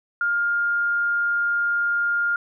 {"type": "tone", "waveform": "sine", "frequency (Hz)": 1409, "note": "F6", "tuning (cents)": 15, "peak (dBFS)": -19, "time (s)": [0.21, 2.36], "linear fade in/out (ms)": 2, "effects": []}